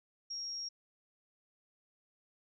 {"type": "tone", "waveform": "sine", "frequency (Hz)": 5588, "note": "F8", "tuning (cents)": 0, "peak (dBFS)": -38, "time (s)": [0.3, 0.69], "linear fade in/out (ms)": 10, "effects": []}